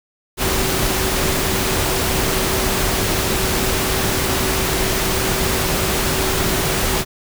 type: tone in noise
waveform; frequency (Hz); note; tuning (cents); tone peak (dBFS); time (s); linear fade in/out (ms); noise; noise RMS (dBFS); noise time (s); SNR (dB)
sine; 380; F#4; +46; -26; 0.37-7.05; 50; pink; -19; 0.37-7.05; -10
effects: none